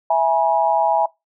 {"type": "chord", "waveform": "sine", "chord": "E major", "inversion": "none", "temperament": "equal with one note detuned", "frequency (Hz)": [659.3, 830.6, 963.5], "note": ["E5", "G#5", "B5"], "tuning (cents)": [0, 0, -43], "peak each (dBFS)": [-18, -17, -20], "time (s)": [0.1, 1.06], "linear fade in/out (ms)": 5, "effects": ["noise-tail reverb RT60 0.2 s tail -22 dB re dry"]}